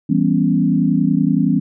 sine chord, C# half-diminished seventh, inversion first, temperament equal, 164.81 / 196 / 246.9 / 277.2 Hz, E3 / G3 / B3 / C#4, 0 / 0 / 0 / 0 cents, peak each -18 dBFS, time 0.09-1.6 s, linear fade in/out 10 ms, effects none

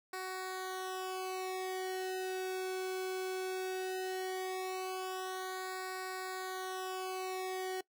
sawtooth tone with flanger, 373.9 Hz, F#4, 18 cents sharp, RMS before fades -39 dBFS, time 0.13-7.81 s, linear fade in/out 5 ms, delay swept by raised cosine 0.32 to 1.05 ms, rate 0.17 Hz, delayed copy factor -0.95, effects noise-tail reverb RT60 0.1 s tail -21 dB re dry

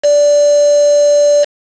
sine tone with quantisation, 584 Hz, D5, 10 cents flat, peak -6 dBFS, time 0.03-1.45 s, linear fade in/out 20 ms, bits 3, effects resampled to 16000 Hz

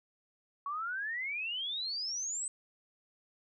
sine exponential sweep, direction up, 1108.7 to 8250 Hz, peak -34 dBFS, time 0.66-2.48 s, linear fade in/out 2 ms, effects none

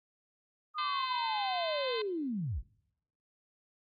sine linear sweep, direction down, 1244 to 32.96 Hz, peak -32 dBFS, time 0.74-2.63 s, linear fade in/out 50 ms
harmonic tone, 514 Hz, C5, 31 cents flat, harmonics 2 / 3 / 4 / 5 / 6 / 7 / 8 / 9, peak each -40 / -46 / -44 / -45 / -43 / -43 / -44 / -55 dBFS, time 0.78-2.02 s, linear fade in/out 5 ms
effects noise-tail reverb RT60 0.8 s tail -24 dB re dry + Opus 32 kbps

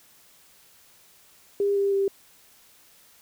sine tone with pitch steps, 402.2 / 397.8 / 393.5 Hz, G4 / G4 / G4, +44 / +25 / +7 cents, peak -20 dBFS, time 1.6-2.08 s, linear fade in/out 2 ms, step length 160 ms, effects white hiss -56 dBFS RMS until 3.21 s

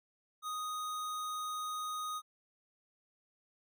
square tone, 1244.5 Hz, D#6, in tune, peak -37 dBFS, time 0.42-2.22 s, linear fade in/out 50 ms, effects MP3 96 kbps

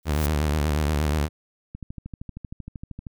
blue noise with exponential growth, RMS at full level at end -29 dBFS, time 0.03-0.26 s, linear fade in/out 0 ms, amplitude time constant 48 ms
sawtooth tone with vibrato, 75.1 Hz, D2, 39 cents sharp, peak -17 dBFS, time 0.05-1.29 s, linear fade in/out 50 ms, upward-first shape sine, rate 8.4 Hz, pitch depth 90 cents each way
click train, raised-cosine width 5 ms, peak -23 dBFS, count 18, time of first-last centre 1.75-3.068 s, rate 12.9 Hz
effects none

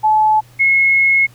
sine tone pair in turn, 862 / 2172 Hz, A5 / C#7, -36 / -36 cents, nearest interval octave + major third, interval 1600 cents, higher second, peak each -9 dBFS, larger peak neither, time 0.03-0.41 / 0.59-1.27 s, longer second, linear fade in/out 20 ms, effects added 120 Hz sine -43 dBFS peak until 1.34 s + pink hiss -49 dBFS RMS until 1.34 s

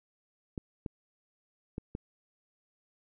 clicks, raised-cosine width 3 ms, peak -23 dBFS, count 4, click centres 0.578 / 0.862 / 1.781 / 1.951 s, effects none

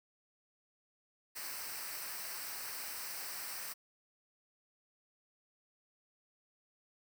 white noise with comb filter, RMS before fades -43 dBFS, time 1.35-3.74 s, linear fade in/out 20 ms, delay 0.29 ms, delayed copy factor -0.65, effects none

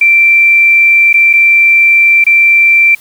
sine tone with dropouts, 2349 Hz, D7, in tune, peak -3 dBFS, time 0.01-2.95 s, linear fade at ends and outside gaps 5 ms, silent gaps 1.13-1.14 / 1.331-1.335 / 2.241-2.265 s, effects white hiss -39 dBFS RMS until 3 s

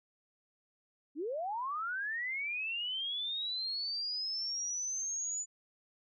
sine linear sweep, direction up, 263.9 to 7010 Hz, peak -34 dBFS, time 1.15-5.46 s, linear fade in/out 50 ms, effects none

